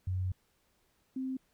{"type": "tone pair in turn", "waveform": "sine", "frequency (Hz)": [92.5, 261.6], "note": ["F#2", "C4"], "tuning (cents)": [0, 0], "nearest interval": "octave + tritone", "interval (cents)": 1800, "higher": "second", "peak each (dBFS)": [-30, -33], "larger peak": "first", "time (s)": [[0.07, 0.32], [1.16, 1.37]], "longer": "first", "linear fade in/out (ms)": 5, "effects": ["pink hiss -73 dBFS RMS until 1.53 s"]}